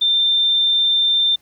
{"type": "tone", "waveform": "sine", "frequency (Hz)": 3583, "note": "A7", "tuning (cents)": 31, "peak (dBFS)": -13, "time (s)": [0.01, 1.36], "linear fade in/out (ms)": 10, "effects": ["pink hiss -58 dBFS RMS until 1.41 s", "high-pass 60 Hz 12 dB/octave"]}